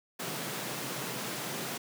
pink high-pass noise, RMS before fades -37 dBFS, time 0.19-1.78 s, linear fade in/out 10 ms, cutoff 120 Hz, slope 96 dB/octave, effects none

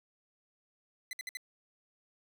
sawtooth tone bursts, 2027 Hz, B6, 45 cents sharp, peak -34 dBFS, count 4, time 1.11-1.371 s, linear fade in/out 2 ms, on 21 ms, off 59 ms, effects none

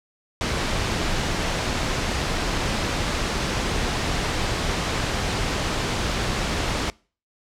pink noise, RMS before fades -24 dBFS, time 0.41-6.9 s, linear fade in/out 0 ms, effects noise-tail reverb RT60 0.4 s tail -25 dB re dry + low-pass 6000 Hz 12 dB/octave

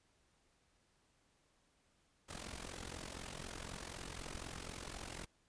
pink noise with amplitude modulation, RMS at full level -44 dBFS, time 2.28-5.26 s, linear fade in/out 20 ms, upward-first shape sine, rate 44 Hz, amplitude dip 80%, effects pink hiss -75 dBFS RMS until 5.48 s + resampled to 22050 Hz

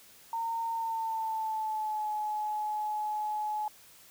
sine tone with pitch glide, 915 to 848.8 Hz, A#5 to G#5, -32 to +38 cents, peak -30 dBFS, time 0.33-3.68 s, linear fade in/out 2 ms, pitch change -130 cents, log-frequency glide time 0.69-2.1 s, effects white hiss -56 dBFS RMS until 4.1 s

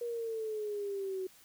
sine exponential sweep, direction down, 478.9 to 371.8 Hz, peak -34 dBFS, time 0.01-1.27 s, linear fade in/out 5 ms, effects white hiss -60 dBFS RMS until 1.44 s

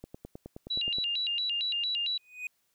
click train, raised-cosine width 2 ms, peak -28 dBFS, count 10, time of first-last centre 0.04-0.984 s, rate 9.53 Hz
sine tone with vibrato, 3322 Hz, G#7, in tune, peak -28 dBFS, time 0.7-2.18 s, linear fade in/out 10 ms, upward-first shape square, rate 4.4 Hz, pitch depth 290 cents each way
triangle tone with exponential growth, 2490 Hz, D#7, 1 cent sharp, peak -29 dBFS, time 2.18-2.47 s, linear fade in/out 2 ms, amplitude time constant 62 ms
effects white hiss -74 dBFS RMS until 2.74 s

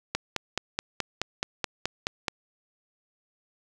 click train, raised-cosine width 0.2 ms, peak -9 dBFS, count 11, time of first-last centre 0.15-2.282 s, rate 4.69 Hz, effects none

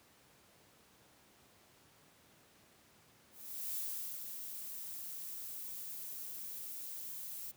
violet noise with ADSR envelope, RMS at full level -39 dBFS, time 3.31-7.52 s, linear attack 440 ms, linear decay 440 ms, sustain -6 dB, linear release 18 ms, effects pink hiss -65 dBFS RMS until 7.56 s + high-pass 100 Hz 12 dB/octave

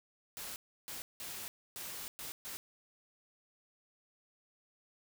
white noise bursts at uneven times, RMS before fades -44 dBFS, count 6, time 0.37-0.56 / 0.88-1.02 / 1.2-1.48 / 1.76-2.08 / 2.19-2.32 / 2.45-2.57 s, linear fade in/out 0 ms, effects none

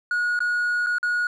triangle tone with dropouts, 1450 Hz, F#6, 35 cents flat, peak -18 dBFS, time 0.11-1.27 s, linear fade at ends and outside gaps 2 ms, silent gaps 0.391-0.404 / 0.863-0.868 / 0.984-1.029 s, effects tanh soft clip ceiling -14 dBFS + resampled to 24000 Hz

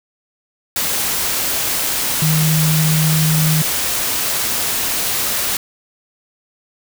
sine tone in noise, 156.7 Hz, D#3, 13 cents sharp, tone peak -13 dBFS, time 2.22-3.62 s, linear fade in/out 2 ms, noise white, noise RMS -19 dBFS, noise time 0.76-5.57 s, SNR +3 dB, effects none

